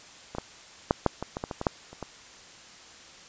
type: clicks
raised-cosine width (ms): 1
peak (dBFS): -21 / -16 / -6 / -6 / -17 / -17 / -16 / -18 / -17 / -7 / -29 / -20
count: 12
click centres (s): 0.35 / 0.384 / 0.909 / 1.063 / 1.226 / 1.369 / 1.439 / 1.512 / 1.614 / 1.668 / 1.93 / 2.027
effects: white hiss -49 dBFS RMS until 3.28 s + resampled to 16000 Hz